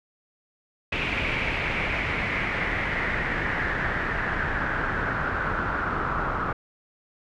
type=noise with low-pass filter sweep; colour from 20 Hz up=pink; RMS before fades=-27 dBFS; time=0.92-6.53 s; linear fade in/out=5 ms; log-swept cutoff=2500 to 1300 Hz; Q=4.7; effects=none